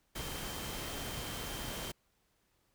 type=tone in noise; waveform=sine; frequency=3136 Hz; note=G7; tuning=in tune; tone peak=-49 dBFS; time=0.15-1.92 s; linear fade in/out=10 ms; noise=pink; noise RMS=-41 dBFS; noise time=0.15-1.92 s; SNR=-11 dB; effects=pink hiss -75 dBFS RMS until 2.74 s